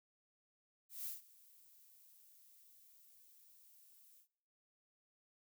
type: noise with ADSR envelope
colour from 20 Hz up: violet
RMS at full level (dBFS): -43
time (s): 0.89-4.28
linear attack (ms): 170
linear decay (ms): 150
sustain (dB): -22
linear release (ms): 100
effects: noise-tail reverb RT60 0.9 s tail -24 dB re dry